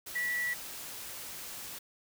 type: tone in noise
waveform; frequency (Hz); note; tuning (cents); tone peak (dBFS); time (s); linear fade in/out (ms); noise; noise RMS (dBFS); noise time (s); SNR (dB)
sine; 1948; B6; -24; -30; 0.15-0.54; 10; white; -43; 0.06-1.79; +10
effects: none